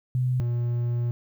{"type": "tone pair in turn", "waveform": ["sine", "triangle"], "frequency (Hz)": [126.5, 119.75], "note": ["B2", "A#2"], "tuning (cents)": [42, 47], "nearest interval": "minor second", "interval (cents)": 95, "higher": "first", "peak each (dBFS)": -21, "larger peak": "neither", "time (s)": [[0.15, 0.4], [0.4, 1.11]], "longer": "second", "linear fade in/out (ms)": 0, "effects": ["10-bit"]}